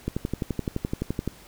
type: click train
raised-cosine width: 3 ms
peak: -13 dBFS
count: 15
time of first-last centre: 0.08-1.277 s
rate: 11.7 Hz
effects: pink hiss -50 dBFS RMS until 1.47 s